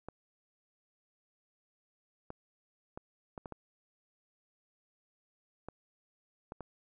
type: clicks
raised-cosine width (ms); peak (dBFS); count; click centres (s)
1; -28; 9; 0.086 / 2.304 / 2.975 / 3.378 / 3.458 / 3.523 / 5.686 / 6.521 / 6.607
effects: none